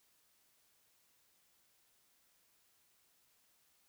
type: silence
effects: white hiss -73 dBFS RMS until 3.88 s